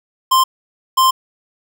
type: tone bursts at uneven times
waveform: square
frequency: 1046.5 Hz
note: C6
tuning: in tune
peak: -10 dBFS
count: 2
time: 0.31-0.44 / 0.97-1.11 s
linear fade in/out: 10 ms
effects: 8-bit